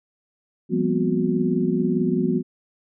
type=tone cluster; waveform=sine; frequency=170.5 / 195.5 / 236.9 / 254.9 / 364.9 Hz; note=F3 / G3 / A#3 / C4 / F#4; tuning=-41 / -4 / +28 / -45 / -24 cents; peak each=-25 dBFS; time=0.69-2.43 s; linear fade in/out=50 ms; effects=none